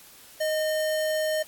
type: tone with sample-and-hold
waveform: sine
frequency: 622.3 Hz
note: D#5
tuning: in tune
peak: -23 dBFS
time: 0.4-1.43 s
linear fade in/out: 10 ms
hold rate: 2450 Hz
effects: white hiss -50 dBFS RMS until 1.47 s + AAC 64 kbps